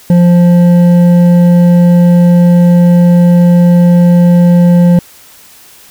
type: tone with hard clipping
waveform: sine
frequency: 174.8 Hz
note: F3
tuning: 2 cents sharp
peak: -4 dBFS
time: 0.1-4.99 s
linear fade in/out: 2 ms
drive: 7 dB
effects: white hiss -38 dBFS RMS until 5.9 s